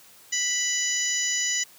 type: harmonic tone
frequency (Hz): 987.8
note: B5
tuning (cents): 0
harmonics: 2 / 3 / 4 / 5 / 6 / 7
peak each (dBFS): -30 / -32 / -37 / -36 / -29 / -27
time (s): 0.32-1.64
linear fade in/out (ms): 10
effects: white hiss -52 dBFS RMS until 1.78 s + high-pass 80 Hz 12 dB/octave